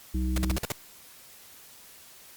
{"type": "harmonic tone", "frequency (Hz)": 63.3, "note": "B1", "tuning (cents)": 43, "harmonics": [1, 3, 5], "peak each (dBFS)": [-26, -33, -34], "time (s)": [0.14, 0.57], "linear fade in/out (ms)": 5}
{"type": "noise bursts", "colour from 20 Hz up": "pink", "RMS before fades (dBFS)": -29, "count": 6, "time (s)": [0.36, 0.72], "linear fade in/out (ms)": 2, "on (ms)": 20, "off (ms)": 48}
{"effects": ["white hiss -51 dBFS RMS until 2.36 s", "Opus 48 kbps"]}